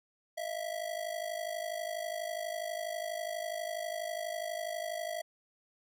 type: ring-modulated tone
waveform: square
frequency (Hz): 656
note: E5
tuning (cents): -9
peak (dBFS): -33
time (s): 0.37-5.22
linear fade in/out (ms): 10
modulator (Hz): 26.1
effects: none